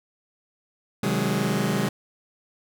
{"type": "chord", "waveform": "sawtooth", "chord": "Ab dominant seventh", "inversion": "first", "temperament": "just", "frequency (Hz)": [129.78, 155.74, 186.89, 207.7], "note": ["C3", "Eb3", "Gb3", "Ab3"], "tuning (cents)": [-14, 2, 18, 0], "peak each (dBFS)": [-25, -25, -23, -22], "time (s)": [1.03, 1.89], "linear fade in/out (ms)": 5, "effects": []}